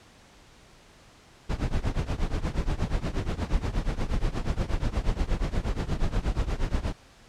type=noise with tremolo; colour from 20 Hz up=brown; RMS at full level=-23 dBFS; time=1.49-6.93 s; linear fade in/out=10 ms; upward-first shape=triangle; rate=8.4 Hz; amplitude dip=95%; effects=pink hiss -54 dBFS RMS until 7.28 s + low-pass 7000 Hz 12 dB/octave